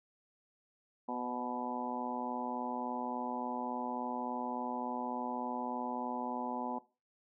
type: harmonic tone with a mistuned harmonic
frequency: 123.47 Hz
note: B2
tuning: in tune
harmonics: 2 / 3 / 4 / 5 / 6 / 7 / 8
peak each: -40 / -47 / -46 / -46 / -43 / -41 / -43 dBFS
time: 1.08-6.79 s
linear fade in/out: 10 ms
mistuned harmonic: 4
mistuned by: +25 cents
effects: noise-tail reverb RT60 0.3 s tail -18 dB re dry